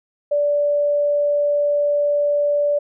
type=tone; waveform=sine; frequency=582 Hz; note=D5; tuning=16 cents flat; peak=-15 dBFS; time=0.31-2.79 s; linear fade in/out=10 ms; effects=none